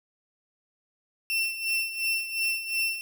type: tone with tremolo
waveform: 35% pulse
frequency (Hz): 2696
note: E7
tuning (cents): +38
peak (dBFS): -22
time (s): 1.3-3.01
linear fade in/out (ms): 0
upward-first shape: sine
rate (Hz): 2.8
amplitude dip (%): 70
effects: none